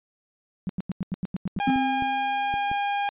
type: tone bursts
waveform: sine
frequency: 185 Hz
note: F#3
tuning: in tune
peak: -24 dBFS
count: 10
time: 0.67-1.701 s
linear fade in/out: 0 ms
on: 23 ms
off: 89 ms
type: clicks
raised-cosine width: 3 ms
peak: -23 dBFS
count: 5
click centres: 1.564 / 1.76 / 2.023 / 2.54 / 2.715 s
type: harmonic tone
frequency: 810 Hz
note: G#5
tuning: 43 cents flat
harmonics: 1 / 2 / 3 / 4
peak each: -24 / -34 / -35 / -39 dBFS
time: 1.6-3.09 s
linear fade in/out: 0 ms
type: tone with exponential decay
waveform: triangle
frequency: 261.6 Hz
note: C4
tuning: in tune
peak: -17 dBFS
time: 1.67-2.78 s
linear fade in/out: 5 ms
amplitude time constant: 240 ms
effects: resampled to 8000 Hz